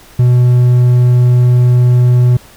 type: tone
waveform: triangle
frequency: 123.47 Hz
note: B2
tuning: in tune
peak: -3 dBFS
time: 0.19-2.37 s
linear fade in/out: 5 ms
effects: pink hiss -40 dBFS RMS until 2.56 s